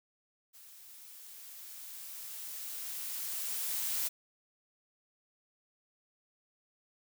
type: noise with level ramp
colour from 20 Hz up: blue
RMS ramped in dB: -55 to -33 dBFS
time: 0.53-4.09 s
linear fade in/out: 20 ms
effects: none